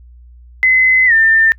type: tone with pitch glide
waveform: sine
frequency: 2039 to 1795.7 Hz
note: C7 to A6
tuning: -45 to +35 cents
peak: -7 dBFS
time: 0.63-1.52 s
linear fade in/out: 0 ms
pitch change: -220 cents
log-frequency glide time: 1.06-1.13 s
effects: noise-tail reverb RT60 0.1 s tail -26 dB re dry + added 60 Hz sine -37 dBFS peak until 1.58 s